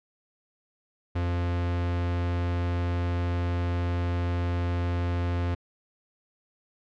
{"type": "tone", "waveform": "45% pulse", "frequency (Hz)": 87.31, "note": "F2", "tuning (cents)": 0, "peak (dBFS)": -25, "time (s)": [1.15, 5.55], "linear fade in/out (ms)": 10, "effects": ["low-pass 3000 Hz 12 dB/octave"]}